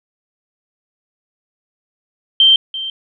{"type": "tone with echo", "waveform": "sine", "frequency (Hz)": 3136, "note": "G7", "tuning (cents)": 0, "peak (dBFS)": -6, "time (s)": [2.4, 2.56], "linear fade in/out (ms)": 2, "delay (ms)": 340, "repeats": 1, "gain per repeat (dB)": -15, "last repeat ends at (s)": 2.9, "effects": []}